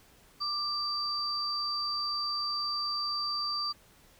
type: tone pair together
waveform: sine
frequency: 1183 / 4667 Hz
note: D6 / D8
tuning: +12 / -12 cents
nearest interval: 2 octaves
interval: 2376 cents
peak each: -35 / -31 dBFS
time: 0.4-3.73 s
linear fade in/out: 20 ms
effects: pink hiss -60 dBFS RMS until 4.19 s